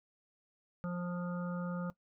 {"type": "harmonic tone", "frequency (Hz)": 176.5, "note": "F3", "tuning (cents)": 19, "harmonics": [1, 3, 5, 7, 8], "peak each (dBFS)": [-35, -44, -53, -48, -51], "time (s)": [0.84, 1.9], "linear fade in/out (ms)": 0, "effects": ["noise-tail reverb RT60 0.1 s tail -18 dB re dry"]}